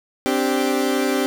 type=chord; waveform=30% pulse; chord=C suspended second; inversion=none; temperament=equal with one note detuned; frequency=261.6 / 292.8 / 392 Hz; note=C4 / D4 / G4; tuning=0 / -5 / 0 cents; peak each=-19 / -21 / -20 dBFS; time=0.26-1.26 s; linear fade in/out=0 ms; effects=none

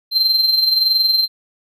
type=tone with amplitude modulation; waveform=triangle; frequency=4133 Hz; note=C8; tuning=22 cents flat; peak=-9 dBFS; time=0.11-1.28 s; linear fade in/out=50 ms; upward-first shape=sine; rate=21.4 Hz; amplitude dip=55%; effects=none

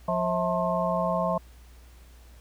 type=harmonic tone with a mistuned harmonic; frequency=177.5 Hz; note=F3; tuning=28 cents sharp; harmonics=1 / 3 / 4 / 5 / 6; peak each=-30 / -32 / -27 / -33 / -30 dBFS; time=0.08-1.38 s; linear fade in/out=5 ms; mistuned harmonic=4; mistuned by=-150 cents; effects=added 60 Hz sine -48 dBFS peak until 2.4 s + pink hiss -58 dBFS RMS until 2.4 s

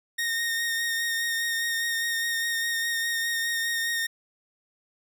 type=tone with vibrato; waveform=sawtooth; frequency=1848 Hz; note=A#6; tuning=16 cents flat; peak=-22 dBFS; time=0.18-4.07 s; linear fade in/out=10 ms; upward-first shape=sine; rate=4.9 Hz; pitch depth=18 cents each way; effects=none

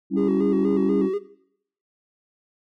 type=chord; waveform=sine; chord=C# diminished; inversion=second; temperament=equal; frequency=196 / 277.2 / 329.6 Hz; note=G3 / C#4 / E4; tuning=0 / 0 / 0 cents; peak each=-23 / -22 / -25 dBFS; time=0.1-1.1 s; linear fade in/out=50 ms
type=tone with vibrato; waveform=triangle; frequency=392 Hz; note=G4; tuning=in tune; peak=-20 dBFS; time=0.16-1.19 s; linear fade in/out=20 ms; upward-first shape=square; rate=4.1 Hz; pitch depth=65 cents each way
effects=noise-tail reverb RT60 0.7 s tail -18 dB re dry + tanh soft clip ceiling -11 dBFS

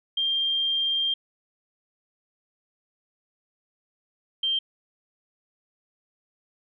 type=tone pair in turn; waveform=sine; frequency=3189 / 3149 Hz; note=G7 / G7; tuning=+29 / +7 cents; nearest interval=unison; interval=22 cents; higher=first; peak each=-22 dBFS; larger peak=neither; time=0.17-1.14 / 4.43-4.59 s; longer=first; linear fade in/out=5 ms; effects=none

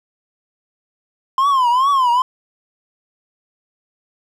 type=tone with vibrato; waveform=triangle; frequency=1039 Hz; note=C6; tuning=12 cents flat; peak=-10 dBFS; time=1.38-2.22 s; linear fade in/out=2 ms; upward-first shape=triangle; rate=2.4 Hz; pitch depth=180 cents each way; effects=none

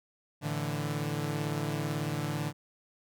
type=chord; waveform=sawtooth; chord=A suspended fourth; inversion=none; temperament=equal; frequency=110 / 146.83 / 164.81 Hz; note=A2 / D3 / E3; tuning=0 / 0 / 0 cents; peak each=-34 / -29 / -33 dBFS; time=0.41-2.53 s; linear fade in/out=50 ms; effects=none

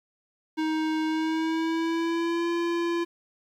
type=tone with pitch glide; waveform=square; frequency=314.4 to 340.9 Hz; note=D#4 to F4; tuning=+18 to -42 cents; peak=-25 dBFS; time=0.57-3.05 s; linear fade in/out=20 ms; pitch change=+140 cents; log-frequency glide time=1.05-2.49 s; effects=low-pass 4000 Hz 12 dB/octave + 9-bit

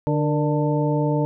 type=harmonic tone with a mistuned harmonic; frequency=148.3 Hz; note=D3; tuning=17 cents sharp; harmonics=1 / 2 / 3 / 4 / 6; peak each=-21 / -24 / -26 / -27 / -29 dBFS; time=0.07-1.25 s; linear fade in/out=0 ms; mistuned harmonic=3; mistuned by=+70 cents; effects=none

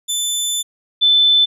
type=tone pair in turn; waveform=20% pulse / sine; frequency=3520 / 3520 Hz; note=A7 / A7; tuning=0 / 0 cents; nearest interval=unison; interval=0 cents; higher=neither; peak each=-12 / -9 dBFS; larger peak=second; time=0.08-0.63 / 1.01-1.46 s; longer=first; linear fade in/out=20 ms; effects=none

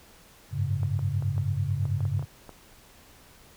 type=chord; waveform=sine; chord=F# suspended second; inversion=none; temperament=equal with one note detuned; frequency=94.72 / 103.83 / 138.59 Hz; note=F#2 / G#2 / C#3; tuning=+41 / 0 / 0 cents; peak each=-29 dBFS; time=0.51-2.26 s; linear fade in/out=50 ms
type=clicks; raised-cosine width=1 ms; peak=-28 dBFS; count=10; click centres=0.832 / 0.992 / 1.224 / 1.38 / 1.854 / 2.006 / 2.053 / 2.194 / 2.226 / 2.493 s
effects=pink hiss -54 dBFS RMS until 3.56 s

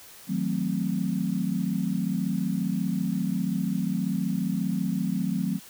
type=chord; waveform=sine; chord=D# diminished seventh; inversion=none; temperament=equal with one note detuned; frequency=159.48 / 185 / 220 / 261.6 Hz; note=D#3 / F#3 / A3 / C4; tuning=+43 / 0 / 0 / 0 cents; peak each=-33 / -27 / -30 / -32 dBFS; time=0.27-5.6 s; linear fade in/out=50 ms; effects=white hiss -48 dBFS RMS until 5.69 s

